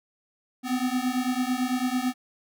square beating tone pair, 248.5 / 257.5 Hz, B3 / C4, +11 / -28 cents, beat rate 9 Hz, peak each -28 dBFS, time 0.63-2.14 s, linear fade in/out 50 ms, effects none

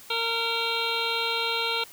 harmonic tone with a mistuned harmonic, 460.3 Hz, A#4, 22 cents flat, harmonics 1 / 2 / 3 / 5 / 6 / 7 / 8 / 9, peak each -33 / -33 / -33 / -33 / -33 / -33 / -33 / -33 dBFS, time 0.1-1.84 s, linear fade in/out 5 ms, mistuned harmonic 9, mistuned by -27 cents, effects white hiss -48 dBFS RMS until 1.92 s

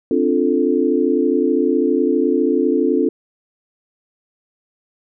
sine chord, D minor seventh, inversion third, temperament equal, 261.6 / 293.7 / 349.2 / 440 Hz, C4 / D4 / F4 / A4, 0 / 0 / 0 / 0 cents, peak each -19 dBFS, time 0.11-3.09 s, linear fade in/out 2 ms, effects none

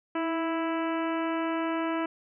harmonic tone with a mistuned harmonic, 329.6 Hz, E4, in tune, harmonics 1 / 2 / 3 / 4 / 5 / 6 / 7 / 8 / 9, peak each -29 / -34 / -35 / -37 / -41 / -45 / -44 / -46 / -48 dBFS, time 0.15-2.06 s, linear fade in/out 5 ms, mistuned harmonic 1, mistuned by -28 cents, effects none

